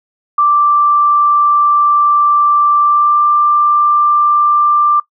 sine tone with pitch glide, 1174.7 to 1183.6 Hz, D6 to D6, 0 to +13 cents, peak -7 dBFS, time 0.38-5 s, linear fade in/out 5 ms, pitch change +13 cents, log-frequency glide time 2.81-3.19 s, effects noise-tail reverb RT60 0.1 s tail -20 dB re dry

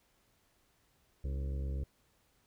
harmonic tone with a mistuned harmonic, 67.8 Hz, C#2, 38 cents flat, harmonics 1 / 2 / 3 / 4 / 5 / 6 / 7 / 8, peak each -34 / -43 / -52 / -56 / -54 / -55 / -55 / -57 dBFS, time 1.24-1.84 s, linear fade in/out 5 ms, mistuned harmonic 5, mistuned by -94 cents, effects pink hiss -72 dBFS RMS until 2.46 s

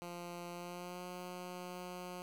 10% pulse tone with pitch glide, 174.1 to 179.82 Hz, F3 to F#3, -5 to -49 cents, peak -36 dBFS, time 0.02-2.22 s, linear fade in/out 0 ms, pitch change +56 cents, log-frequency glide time 0.52-1.05 s, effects 11-bit

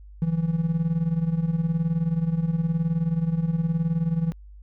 triangle tone with tremolo, 164.81 Hz, E3, in tune, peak -15 dBFS, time 0.22-4.32 s, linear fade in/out 0 ms, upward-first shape sine, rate 19 Hz, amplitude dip 80%, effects tanh soft clip ceiling -14 dBFS + added 50 Hz sine -42 dBFS peak until 4.62 s

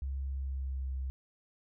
sine tone with pitch glide, 67.6 to 65.83 Hz, C#2 to C2, -43 to +11 cents, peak -33 dBFS, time 0.02-1.1 s, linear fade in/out 0 ms, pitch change -46 cents, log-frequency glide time 0.28-0.94 s, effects none

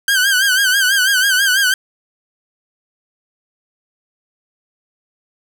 sawtooth tone with vibrato, 1553 Hz, G6, 17 cents flat, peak -8 dBFS, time 0.08-1.74 s, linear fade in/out 2 ms, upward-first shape sine, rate 6.1 Hz, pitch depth 92 cents each way, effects none

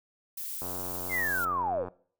violet noise, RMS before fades -37 dBFS, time 0.37-1.45 s, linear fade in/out 5 ms
click train, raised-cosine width 1 ms, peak -25 dBFS, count 115, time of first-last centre 0.62-1.884 s, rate 90.2 Hz
sine linear sweep, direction down, 2154 to 415.3 Hz, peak -27 dBFS, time 1.09-1.86 s, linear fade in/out 50 ms
effects noise-tail reverb RT60 0.5 s tail -21 dB re dry

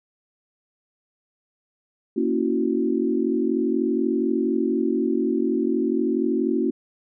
sine chord, F# dominant seventh, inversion first, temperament equal, 233.1 / 277.2 / 329.6 / 370 Hz, A#3 / C#4 / E4 / F#4, 0 / 0 / 0 / 0 cents, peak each -25 dBFS, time 2.16-6.71 s, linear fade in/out 10 ms, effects none

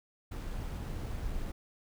brown noise with sample-and-hold, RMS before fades -37 dBFS, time 0.31-1.52 s, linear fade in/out 10 ms, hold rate 11025 Hz, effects none

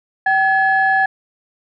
sine tone pair together, 770.9 / 1700 Hz, G5 / G#6, -29 / +40 cents, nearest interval octave + major second, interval 1369 cents, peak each -14 dBFS, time 0.26-1.06 s, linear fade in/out 5 ms, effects tanh soft clip ceiling -5 dBFS

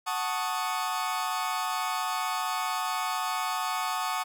40% pulse chord, D# half-diminished seventh, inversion first, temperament equal, 740 / 880 / 1108.7 / 1244.5 Hz, F#5 / A5 / C#6 / D#6, 0 / 0 / 0 / 0 cents, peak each -33 dBFS, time 0.06-4.24 s, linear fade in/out 20 ms, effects none

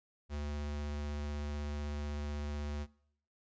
square tone with vibrato, 73.4 Hz, D2, in tune, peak -37 dBFS, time 0.29-2.87 s, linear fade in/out 50 ms, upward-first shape sine, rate 16 Hz, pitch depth 10 cents each way, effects noise-tail reverb RT60 0.7 s tail -23 dB re dry + resampled to 16000 Hz

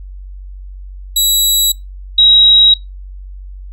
20% pulse / sine tone pair in turn, 3900 / 3833 Hz, B7 / A#7, -23 / +47 cents, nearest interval unison, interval 30 cents, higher first, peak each -4 dBFS, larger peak neither, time 1.16-1.72 / 2.18-2.74 s, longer neither, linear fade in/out 5 ms, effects noise-tail reverb RT60 0.2 s tail -21 dB re dry + added 47 Hz sine -27 dBFS peak until 3.72 s

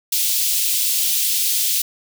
white high-pass noise, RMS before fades -19 dBFS, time 0.12-1.82 s, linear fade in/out 5 ms, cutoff 2900 Hz, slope 24 dB/octave, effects none

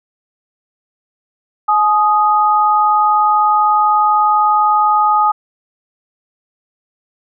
sine tone pair together, 848.1 / 1244 Hz, G#5 / D#6, +36 / -1 cents, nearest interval perfect fifth, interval 663 cents, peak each -12 dBFS, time 1.68-5.32 s, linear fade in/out 10 ms, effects none

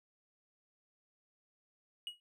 triangle tone with exponential decay, 2900 Hz, F#7, 35 cents flat, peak -34 dBFS, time 2.07-2.2 s, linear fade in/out 1 ms, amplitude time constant 27 ms, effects none

